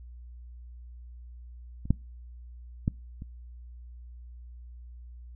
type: clicks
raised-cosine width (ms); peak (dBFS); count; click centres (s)
5; -28 / -9 / -12 / -28; 4; 1.855 / 1.906 / 2.879 / 3.221
effects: noise-tail reverb RT60 0.3 s tail -26 dB re dry + added 60 Hz sine -43 dBFS peak until 5.35 s